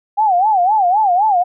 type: tone with vibrato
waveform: sine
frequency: 784 Hz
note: G5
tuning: in tune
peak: -10 dBFS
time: 0.17-1.44 s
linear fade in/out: 20 ms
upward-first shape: sine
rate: 3.9 Hz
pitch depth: 200 cents each way
effects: none